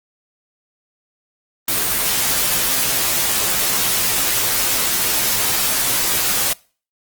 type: noise with comb filter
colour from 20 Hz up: white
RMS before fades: -18 dBFS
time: 1.68-6.53 s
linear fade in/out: 2 ms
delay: 13 ms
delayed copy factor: -1
effects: noise-tail reverb RT60 0.4 s tail -24 dB re dry + Opus 24 kbps